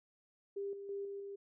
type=tone with level steps; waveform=sine; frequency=398.8 Hz; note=G4; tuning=30 cents sharp; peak=-37 / -44 / -38 / -41 / -43 dBFS; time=0.56-1.36 s; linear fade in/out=10 ms; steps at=0.73 / 0.89 / 1.05 / 1.2 s; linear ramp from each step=2 ms; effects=none